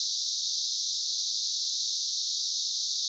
pink band-pass noise, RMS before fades -31 dBFS, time 0-3.08 s, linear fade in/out 2 ms, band 3700 to 6400 Hz, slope 96 dB/octave, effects none

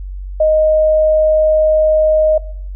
sine tone, 622.3 Hz, D#5, in tune, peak -8 dBFS, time 0.4-2.38 s, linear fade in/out 5 ms, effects noise-tail reverb RT60 0.6 s tail -20 dB re dry + added 47 Hz sine -23 dBFS peak until 2.75 s

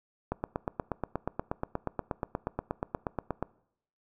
click train, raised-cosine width 1 ms, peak -16 dBFS, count 27, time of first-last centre 0.32-3.426 s, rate 8.37 Hz, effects noise-tail reverb RT60 0.7 s tail -22 dB re dry

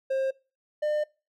triangle tone pair in turn, 533 / 601.9 Hz, C5 / D5, +32 / +42 cents, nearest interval major second, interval 210 cents, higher second, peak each -22 dBFS, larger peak neither, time 0.1-0.31 / 0.82-1.04 s, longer second, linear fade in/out 10 ms, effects noise-tail reverb RT60 0.3 s tail -22 dB re dry

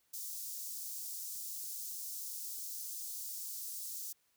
white high-pass noise, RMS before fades -43 dBFS, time 0.13-4.13 s, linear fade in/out 10 ms, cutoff 5200 Hz, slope 24 dB/octave, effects white hiss -75 dBFS RMS until 4.36 s

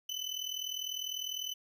35% pulse tone with amplitude modulation, 3016 Hz, F#7, 32 cents sharp, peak -31 dBFS, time 0.09-1.54 s, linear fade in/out 5 ms, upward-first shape sine, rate 40 Hz, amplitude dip 75%, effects none

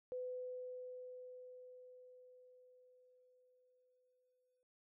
sine tone with exponential decay, 503 Hz, B4, 32 cents sharp, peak -40 dBFS, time 0.12-4.63 s, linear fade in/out 0 ms, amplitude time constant 980 ms, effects none

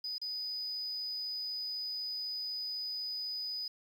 sine tone with dropouts, 4978 Hz, D#8, in tune, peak -34 dBFS, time 0.04-3.68 s, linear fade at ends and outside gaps 5 ms, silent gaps 0.182-0.215 s, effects tanh soft clip ceiling -33 dBFS + 10-bit

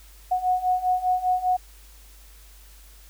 sine beating tone pair, 730 / 735 Hz, F#5 / F#5, -24 / -12 cents, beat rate 5 Hz, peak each -25 / -22 dBFS, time 0.31-1.57 s, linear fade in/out 10 ms, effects added 50 Hz sine -47 dBFS peak until 3.09 s + white hiss -53 dBFS RMS until 3.09 s

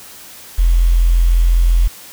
sine tone with quantisation, 42.76 Hz, F1, 36 cents flat, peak -8 dBFS, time 0.58-1.88 s, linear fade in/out 10 ms, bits 6, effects white hiss -37 dBFS RMS until 2.12 s

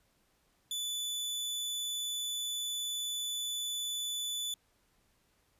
sawtooth tone, 3481 Hz, A7, 19 cents flat, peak -31 dBFS, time 0.71-4.54 s, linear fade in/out 2 ms, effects pink hiss -72 dBFS RMS until 5.59 s + resampled to 32000 Hz

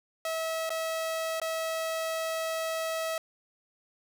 sawtooth tone with dropouts, 647 Hz, E5, 32 cents flat, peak -26 dBFS, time 0.25-3.18 s, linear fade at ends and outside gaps 2 ms, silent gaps 0.694-0.703 / 1.4-1.416 s, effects none

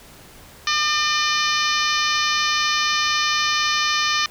harmonic tone with a mistuned harmonic, 602 Hz, D5, 43 cents sharp, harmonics 2 / 3 / 4 / 5 / 6 / 7 / 8 / 9 / 10, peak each -23 / -25 / -26 / -27 / -28 / -28 / -29 / -30 / -30 dBFS, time 0.67-4.26 s, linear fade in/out 2 ms, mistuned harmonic 8, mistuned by +22 cents, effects pink hiss -45 dBFS RMS until 4.3 s

